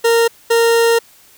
40% pulse tone pair in turn, 462.7 / 462.7 Hz, A#4 / A#4, -13 / -13 cents, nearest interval unison, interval 0 cents, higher neither, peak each -9 dBFS, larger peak neither, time 0.04-0.28 / 0.5-0.99 s, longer second, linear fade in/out 10 ms, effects white hiss -47 dBFS RMS until 1.37 s

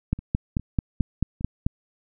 two click trains, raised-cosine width 5 ms, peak -9 / -23 dBFS, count 8 / 4, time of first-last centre 0.13-1.665 / 0.19-1.41 s, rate 4.56 / 2.46 Hz, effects none

